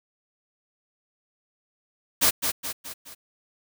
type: noise with echo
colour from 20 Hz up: white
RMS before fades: -19 dBFS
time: 2.21-2.31 s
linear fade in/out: 20 ms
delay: 210 ms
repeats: 4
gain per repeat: -6 dB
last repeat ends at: 3.15 s
effects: none